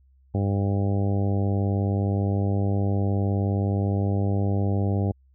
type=harmonic tone; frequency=99.4 Hz; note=G2; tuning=25 cents sharp; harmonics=1 / 2 / 3 / 4 / 5 / 6 / 7 / 8; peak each=-22 / -28 / -32 / -34 / -36 / -38 / -39 / -40 dBFS; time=0.34-5.12 s; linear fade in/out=10 ms; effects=added 66 Hz sine -55 dBFS peak until 5.34 s